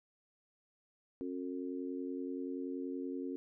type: harmonic tone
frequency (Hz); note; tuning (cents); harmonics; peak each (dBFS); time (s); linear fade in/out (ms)
90.5; F#2; -38; 3 / 4 / 5; -39 / -43 / -46; 1.21-3.36; 0
effects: none